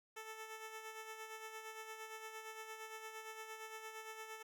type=tone with tremolo; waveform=10% pulse; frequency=440 Hz; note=A4; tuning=in tune; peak=-38 dBFS; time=0.16-4.43 s; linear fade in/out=10 ms; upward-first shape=sine; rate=8.7 Hz; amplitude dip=50%; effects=none